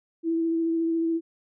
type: tone with vibrato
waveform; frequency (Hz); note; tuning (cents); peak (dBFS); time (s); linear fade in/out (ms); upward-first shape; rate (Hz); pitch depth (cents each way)
sine; 329.6; E4; 0; -22; 0.23-1.21; 50; sine; 14; 15
effects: none

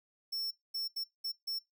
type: tone bursts at uneven times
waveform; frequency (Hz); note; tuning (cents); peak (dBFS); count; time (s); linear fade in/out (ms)
square; 5400; E8; +41; -35; 5; 0.32-0.51 / 0.74-0.88 / 0.96-1.04 / 1.24-1.32 / 1.47-1.59; 10
effects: noise-tail reverb RT60 0.2 s tail -23 dB re dry

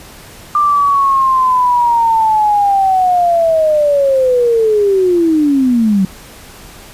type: linear sweep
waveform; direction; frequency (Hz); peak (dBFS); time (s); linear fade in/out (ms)
sine; down; 1193 to 185; -8; 0.55-6.05; 2
effects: pink hiss -36 dBFS RMS until 6.93 s + resampled to 32000 Hz

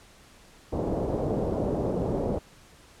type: low-pass noise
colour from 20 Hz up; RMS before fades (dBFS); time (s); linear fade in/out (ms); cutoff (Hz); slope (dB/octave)
white; -28; 0.72-2.39; 10; 600; 24
effects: pink hiss -54 dBFS RMS until 3 s + low-pass 10000 Hz 12 dB/octave

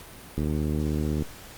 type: click train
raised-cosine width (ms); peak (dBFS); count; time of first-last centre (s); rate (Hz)
3; -15; 65; 0.38-1.222; 76
effects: pink hiss -45 dBFS RMS until 1.57 s + Opus 48 kbps

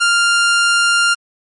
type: tone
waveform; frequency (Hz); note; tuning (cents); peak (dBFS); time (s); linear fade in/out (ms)
sawtooth; 1396.9; F6; 0; -7; 0-1.15; 20
effects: MP3 48 kbps

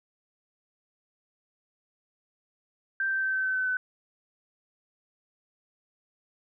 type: tone with pitch steps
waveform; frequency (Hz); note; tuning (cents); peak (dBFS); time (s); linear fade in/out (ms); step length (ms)
sine; 1568 / 1558.1 / 1548.2 / 1538.4 / 1528.7 / 1519 / 1509.3; G6 / G6 / G6 / G6 / G6 / F#6 / F#6; 0 / -11 / -22 / -33 / -44 / +45 / +34; -25; 3-3.77; 2; 110
effects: none

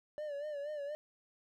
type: tone with vibrato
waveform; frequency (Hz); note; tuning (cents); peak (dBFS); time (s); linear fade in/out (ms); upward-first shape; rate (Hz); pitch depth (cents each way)
triangle; 586; D5; -4; -36; 0.18-0.95; 0; sine; 4.2; 72
effects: none

